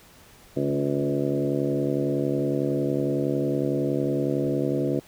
harmonic tone with a mistuned harmonic, 70.9 Hz, C#2, 40 cents sharp, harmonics 2 / 3 / 4 / 5 / 6 / 7 / 8 / 9, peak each -29 / -34 / -27 / -28 / -35 / -30 / -37 / -35 dBFS, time 0.56-5 s, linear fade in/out 10 ms, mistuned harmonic 4, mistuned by -18 cents, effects pink hiss -52 dBFS RMS until 5.07 s

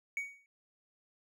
triangle tone with exponential decay, 2244 Hz, C#7, 21 cents sharp, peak -29 dBFS, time 0.17-0.46 s, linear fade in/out 1 ms, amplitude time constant 63 ms, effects none

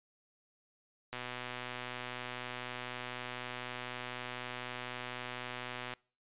click train, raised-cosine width 0.3 ms, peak -24 dBFS, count 597, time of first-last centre 1.13-5.936 s, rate 124 Hz, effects noise-tail reverb RT60 0.4 s tail -25 dB re dry + resampled to 8000 Hz

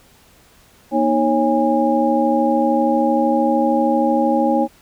sine tone cluster, 238.8 / 311.8 / 549 / 817 Hz, A#3 / D#4 / C#5 / G#5, +42 / +4 / -17 / -29 cents, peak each -19 dBFS, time 0.91-4.68 s, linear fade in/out 50 ms, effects pink hiss -51 dBFS RMS until 4.81 s

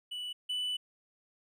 triangle tone pair in turn, 2960 / 2982 Hz, F#7 / F#7, 0 / +13 cents, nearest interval unison, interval 13 cents, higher second, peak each -35 / -30 dBFS, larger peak second, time 0.11-0.33 / 0.49-0.77 s, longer second, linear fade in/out 10 ms, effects none

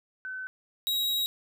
sine / 45% pulse tone pair in turn, 1519 / 3828 Hz, F#6 / A#7, +45 / +45 cents, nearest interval octave + major third, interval 1600 cents, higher second, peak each -34 / -26 dBFS, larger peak second, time 0.25-0.47 / 0.87-1.26 s, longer second, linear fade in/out 0 ms, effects none

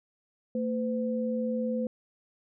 sine tone pair together, 226.2 / 507.8 Hz, A3 / B4, +48 / +48 cents, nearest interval octave + major second, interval 1400 cents, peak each -29 / -31 dBFS, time 0.55-1.87 s, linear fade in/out 2 ms, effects none

